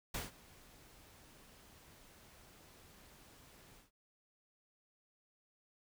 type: noise with ADSR envelope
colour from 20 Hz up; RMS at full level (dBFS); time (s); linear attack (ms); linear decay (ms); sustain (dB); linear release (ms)
pink; -39; 0.14-3.91; 6; 160; -22; 140
effects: none